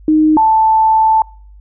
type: tone pair in turn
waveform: sine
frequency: 309.8 / 880.6 Hz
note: D#4 / A5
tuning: -7 / +1 cents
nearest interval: octave + tritone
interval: 1808 cents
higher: second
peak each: -7 dBFS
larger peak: neither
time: 0.08-0.37 / 0.37-1.22 s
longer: second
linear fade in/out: 2 ms
effects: noise-tail reverb RT60 0.5 s tail -26 dB re dry + added 50 Hz sine -36 dBFS peak until 1.6 s